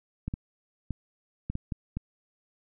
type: clicks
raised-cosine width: 5 ms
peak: -19 dBFS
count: 7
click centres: 0.28 / 0.339 / 0.907 / 1.5 / 1.554 / 1.722 / 1.97 s
effects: none